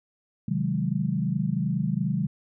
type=chord; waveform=sine; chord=Ab dominant seventh; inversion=first; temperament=equal; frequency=130.81 / 155.56 / 185 / 207.7 Hz; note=C3 / Eb3 / Gb3 / Ab3; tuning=0 / 0 / 0 / 0 cents; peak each=-30 / -28 / -28 / -30 dBFS; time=0.48-2.27 s; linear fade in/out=5 ms; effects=none